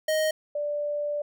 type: tone pair in turn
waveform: square / sine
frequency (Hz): 624 / 587.3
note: D#5 / D5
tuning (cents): +5 / 0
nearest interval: minor second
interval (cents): 105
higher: first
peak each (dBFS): -23 / -26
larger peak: first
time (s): 0.08-0.31 / 0.55-1.22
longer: second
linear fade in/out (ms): 5
effects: none